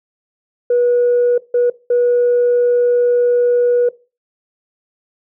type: tone bursts at uneven times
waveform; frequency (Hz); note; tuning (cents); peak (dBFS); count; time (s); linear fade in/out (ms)
sine; 485.5; B4; -30; -9; 3; 0.7-1.38 / 1.54-1.7 / 1.9-3.89; 5
effects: noise-tail reverb RT60 0.3 s tail -19 dB re dry + tanh soft clip ceiling -7 dBFS